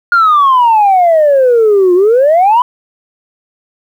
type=exponential two-way sweep; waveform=sine; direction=down then up; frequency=1429 to 349.2 to 1016 Hz; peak=-3 dBFS; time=0.12-2.62 s; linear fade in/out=2 ms; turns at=1.94 s; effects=tanh soft clip ceiling -2 dBFS + 7-bit